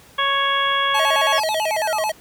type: harmonic tone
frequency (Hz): 554.4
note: C#5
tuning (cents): 0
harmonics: 1 / 2 / 3 / 4 / 5 / 6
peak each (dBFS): -29 / -20 / -23 / -28 / -31 / -23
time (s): 0.18-1.4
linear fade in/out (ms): 10
type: tone with vibrato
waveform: square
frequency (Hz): 740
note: F#5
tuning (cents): 0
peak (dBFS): -20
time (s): 0.94-2.12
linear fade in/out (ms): 10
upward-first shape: square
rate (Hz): 9.1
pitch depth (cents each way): 260
type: exponential sweep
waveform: sine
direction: down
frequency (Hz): 6510 to 932.3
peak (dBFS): -29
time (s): 1.29-2.08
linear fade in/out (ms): 50
effects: pink hiss -48 dBFS RMS until 2.2 s + high-pass 60 Hz 12 dB/octave